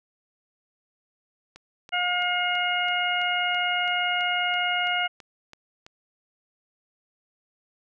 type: click train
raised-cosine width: 0.2 ms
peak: -27 dBFS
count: 14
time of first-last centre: 1.56-5.865 s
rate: 3.02 Hz
type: harmonic tone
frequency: 715 Hz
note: F5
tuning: 41 cents sharp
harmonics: 1 / 2 / 3 / 4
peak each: -28 / -28 / -28 / -28 dBFS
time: 1.92-5.08 s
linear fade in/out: 20 ms
effects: none